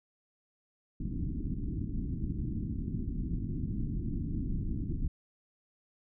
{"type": "low-pass noise", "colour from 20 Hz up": "pink", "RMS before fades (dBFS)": -34, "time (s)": [1, 5.08], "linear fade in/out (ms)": 5, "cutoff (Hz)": 310, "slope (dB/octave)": 48, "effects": []}